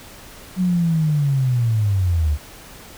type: linear sweep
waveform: sine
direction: down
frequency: 186.9 to 70.2 Hz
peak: -15 dBFS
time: 0.56-2.38 s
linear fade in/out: 50 ms
effects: pink hiss -41 dBFS RMS until 2.97 s